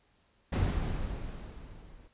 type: noise with level ramp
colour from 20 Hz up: brown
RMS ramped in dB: -26 to -54 dBFS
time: 0.52-2.08 s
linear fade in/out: 10 ms
effects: pink hiss -69 dBFS RMS until 2.13 s + resampled to 8000 Hz